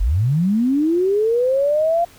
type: linear sweep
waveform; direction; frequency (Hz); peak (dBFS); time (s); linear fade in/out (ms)
sine; up; 38.89 to 697; -14; 0-2.05; 10
effects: pink hiss -47 dBFS RMS until 2.18 s